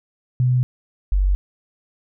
sine tone pair in turn, 125.8 / 47.67 Hz, B2 / G1, +32 / -48 cents, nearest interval octave + perfect fourth, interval 1680 cents, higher first, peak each -14 dBFS, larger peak neither, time 0.4-0.63 / 1.12-1.35 s, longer neither, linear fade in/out 0 ms, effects none

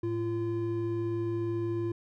triangle tone pair together, 109.61 / 342.8 Hz, A2 / F4, -6 / -32 cents, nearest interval octave + minor sixth, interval 1974 cents, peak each -32 / -28 dBFS, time 0.03-1.92 s, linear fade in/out 5 ms, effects none

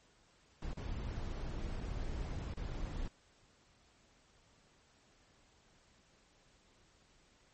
brown noise with dropouts, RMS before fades -40 dBFS, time 0.62-3.08 s, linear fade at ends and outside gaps 2 ms, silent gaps 0.733-0.771 / 1.806-1.811 / 2.539-2.57 s, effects pink hiss -68 dBFS RMS until 7.53 s + MP3 32 kbps

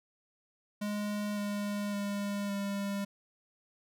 square tone with pitch steps, 207.4 / 204.9 / 202.4 / 199.99 Hz, G#3 / G#3 / G#3 / G3, -2 / -23 / -44 / +35 cents, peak -33 dBFS, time 0.81-3.05 s, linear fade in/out 10 ms, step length 560 ms, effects none

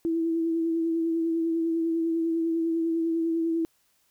sine tone with vibrato, 329.6 Hz, E4, in tune, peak -23 dBFS, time 0.05-3.65 s, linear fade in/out 0 ms, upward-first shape triangle, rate 10 Hz, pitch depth 28 cents each way, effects white hiss -68 dBFS RMS until 4.1 s

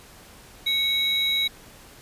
triangle tone pair together, 2217 / 3851 Hz, C#7 / B7, 0 / -44 cents, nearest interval minor seventh, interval 956 cents, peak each -26 / -20 dBFS, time 0.66-1.48 s, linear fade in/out 10 ms, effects pink hiss -48 dBFS RMS until 2.01 s + resampled to 32000 Hz

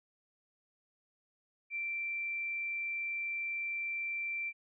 sine tone, 2349 Hz, D7, in tune, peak -34 dBFS, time 1.7-4.53 s, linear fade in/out 50 ms, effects none

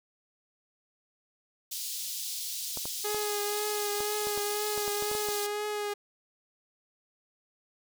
pink high-pass noise, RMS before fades -36 dBFS, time 1.71-5.47 s, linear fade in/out 10 ms, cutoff 3800 Hz, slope 24 dB/octave
clicks, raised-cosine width 1 ms, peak -25 dBFS, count 12, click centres 2.773 / 2.855 / 3.146 / 4.005 / 4.27 / 4.376 / 4.777 / 4.879 / 5.024 / 5.115 / 5.151 / 5.287 s
sawtooth tone with vibrato, 415.9 Hz, G#4, 2 cents sharp, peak -27 dBFS, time 3.04-5.94 s, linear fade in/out 10 ms, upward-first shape triangle, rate 2 Hz, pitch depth 24 cents each way
effects none

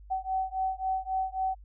sine beating tone pair, 757 / 760.7 Hz, F#5 / F#5, +39 / +48 cents, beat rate 3.7 Hz, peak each -31 / -31 dBFS, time 0.1-1.55 s, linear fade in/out 20 ms, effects added 50 Hz sine -47 dBFS peak until 1.64 s

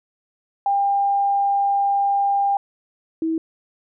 sine tone pair in turn, 799 / 323.4 Hz, G5 / E4, +33 / -33 cents, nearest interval octave + major third, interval 1566 cents, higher first, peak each -16 / -19 dBFS, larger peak first, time 0.66-2.57 / 3.22-3.38 s, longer first, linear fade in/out 2 ms, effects none

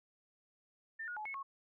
sine tone with pitch steps, 1793 / 1445 / 853 / 2192 / 1096 Hz, A6 / F#6 / G#5 / C#7 / C#6, +32 / -41 / +46 / -20 / -20 cents, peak -40 dBFS, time 0.99-1.43 s, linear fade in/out 10 ms, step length 88 ms, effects none

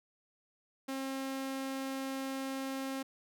sawtooth tone, 268.1 Hz, C4, 42 cents sharp, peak -32 dBFS, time 0.88-3.03 s, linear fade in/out 10 ms, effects none

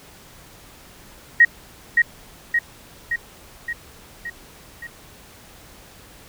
sine tone with echo, 1885 Hz, A#6, 19 cents sharp, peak -7 dBFS, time 1.4-1.45 s, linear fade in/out 5 ms, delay 570 ms, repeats 6, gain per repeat -4 dB, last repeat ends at 4.87 s, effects pink hiss -46 dBFS RMS until 6.28 s

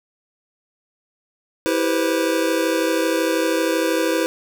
square chord, C major seventh, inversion first, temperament just, 327 / 392.4 / 490.5 / 523.3 Hz, E4 / G4 / B4 / C5, -14 / +2 / -12 / 0 cents, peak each -22 / -27 / -24 / -25 dBFS, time 1.66-4.26 s, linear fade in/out 0 ms, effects none

